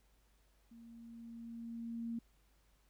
sine tone with level ramp, 231.4 Hz, A#3, 13 cents flat, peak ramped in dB -54 to -37 dBFS, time 0.71-2.19 s, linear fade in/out 5 ms, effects added 50 Hz sine -69 dBFS peak until 2.89 s + pink hiss -75 dBFS RMS until 2.89 s

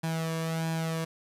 sawtooth tone with flanger, 162.7 Hz, E3, 22 cents flat, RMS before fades -31 dBFS, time 0.03-1.05 s, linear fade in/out 10 ms, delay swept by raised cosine 1.2 to 1.79 ms, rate 1.5 Hz, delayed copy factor +0.65, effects resampled to 32000 Hz + 9-bit

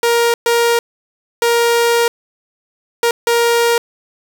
sawtooth tone bursts at uneven times, 469.7 Hz, A#4, 13 cents sharp, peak -7 dBFS, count 5, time 0.03-0.34 / 0.46-0.79 / 1.42-2.08 / 3.03-3.11 / 3.27-3.78 s, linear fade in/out 2 ms, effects none

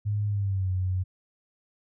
sine tone with pitch glide, 103.83 to 92.5 Hz, G#2 to F#2, 0 to 0 cents, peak -24 dBFS, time 0.05-1.04 s, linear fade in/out 20 ms, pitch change -200 cents, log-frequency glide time 0.27-0.71 s, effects none

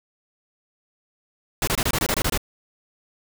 pink noise bursts, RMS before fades -22 dBFS, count 10, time 1.62-2.376 s, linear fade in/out 2 ms, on 54 ms, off 24 ms, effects none

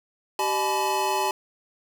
square tone cluster, 386 / 608 / 855 / 999 Hz, G4 / D#5 / A5 / B5, -27 / -40 / -50 / +20 cents, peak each -30 / -34 / -26 / -29 dBFS, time 0.39-1.31 s, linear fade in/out 2 ms, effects none

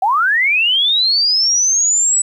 sine linear sweep, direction up, 721 to 7960 Hz, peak -11 dBFS, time 0.02-2.22 s, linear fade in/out 5 ms, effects 8-bit

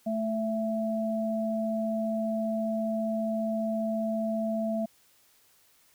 sine tone pair together, 220 / 665.2 Hz, A3 / E5, 0 / +16 cents, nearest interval octave + perfect fifth, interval 1916 cents, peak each -29 / -30 dBFS, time 0.06-4.86 s, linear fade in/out 10 ms, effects white hiss -63 dBFS RMS until 5.94 s

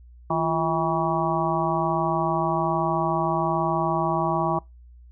harmonic tone with a mistuned harmonic, 161.2 Hz, E3, 38 cents flat, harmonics 1 / 2 / 4 / 5 / 6 / 7, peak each -28 / -28 / -28 / -28 / -28 / -28 dBFS, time 0.3-4.59 s, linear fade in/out 5 ms, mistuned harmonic 2, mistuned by +110 cents, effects noise-tail reverb RT60 0.2 s tail -24 dB re dry + added 60 Hz sine -45 dBFS peak until 5.11 s

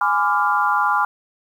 sine chord, G# diminished seventh, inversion none, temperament equal with one note detuned, 830.6 / 1010.3 / 1174.7 / 1396.9 Hz, G#5 / B5 / D6 / F6, 0 / +39 / 0 / 0 cents, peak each -21 dBFS, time 0.01-1.05 s, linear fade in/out 2 ms, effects 8-bit

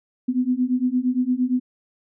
sine beating tone pair, 246.9 / 255.6 Hz, B3 / C4, 0 / -40 cents, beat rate 8.7 Hz, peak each -22 / -21 dBFS, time 0.28-1.6 s, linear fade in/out 10 ms, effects none

